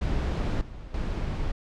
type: noise with level steps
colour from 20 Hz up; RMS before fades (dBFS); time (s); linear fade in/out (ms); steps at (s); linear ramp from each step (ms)
brown; -26 / -41 / -29; 0.01-1.52; 10; 0.61 / 0.94; 2
effects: low-pass 5000 Hz 12 dB/octave